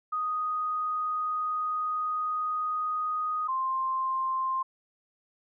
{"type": "tone pair in turn", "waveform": "sine", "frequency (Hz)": [1244.5, 1050.4], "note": ["D#6", "C6"], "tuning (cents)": [0, 6], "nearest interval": "minor third", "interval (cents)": 294, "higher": "first", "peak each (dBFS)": [-27, -26], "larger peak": "second", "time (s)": [[0.12, 3.48], [3.48, 4.63]], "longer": "first", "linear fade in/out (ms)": 10, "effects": []}